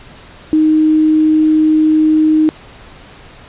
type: tone with quantisation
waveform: sine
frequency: 311.1 Hz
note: D#4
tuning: in tune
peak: -7 dBFS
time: 0.53-2.49 s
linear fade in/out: 0 ms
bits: 6
effects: pink hiss -38 dBFS RMS until 3.48 s + resampled to 8000 Hz